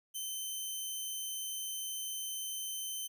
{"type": "tone", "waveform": "10% pulse", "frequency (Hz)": 3081, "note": "G7", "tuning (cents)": -31, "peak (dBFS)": -29, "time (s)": [0.14, 3.08], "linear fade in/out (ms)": 20, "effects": []}